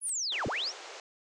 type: noise with exponential growth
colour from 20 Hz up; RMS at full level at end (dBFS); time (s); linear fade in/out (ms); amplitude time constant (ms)
blue; -41; 0-0.1; 5; 20
type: linear two-way sweep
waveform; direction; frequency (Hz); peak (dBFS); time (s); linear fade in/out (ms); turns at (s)
sine; down then up; 10548 to 49 to 6130; -30; 0.01-0.73; 50; 0.47
type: band-pass noise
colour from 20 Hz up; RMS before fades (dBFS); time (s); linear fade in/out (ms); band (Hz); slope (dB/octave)
pink; -46; 0.32-1; 2; 370 to 7300; 48
effects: resampled to 32000 Hz